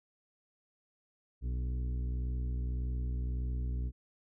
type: harmonic tone with a mistuned harmonic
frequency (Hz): 61.74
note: B1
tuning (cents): 0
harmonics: 1 / 2 / 3 / 4 / 5 / 6 / 7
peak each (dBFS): -32 / -41 / -53 / -50 / -55 / -60 / -59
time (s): 1.41-3.92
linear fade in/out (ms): 50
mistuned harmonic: 5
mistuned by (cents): -40
effects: none